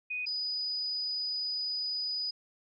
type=tone pair in turn; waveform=sine; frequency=2489 / 4964 Hz; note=D#7 / D#8; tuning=0 / -5 cents; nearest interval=octave; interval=1195 cents; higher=second; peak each=-32 / -31 dBFS; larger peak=second; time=0.1-0.26 / 0.26-2.31 s; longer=second; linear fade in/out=10 ms; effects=none